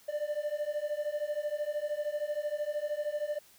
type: beating tone pair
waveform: triangle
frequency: 587.3 / 600.3 Hz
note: D5 / D5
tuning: 0 / +38 cents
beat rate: 13 Hz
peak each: -33 / -32 dBFS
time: 0.08-3.39 s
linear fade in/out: 10 ms
effects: white hiss -60 dBFS RMS until 3.58 s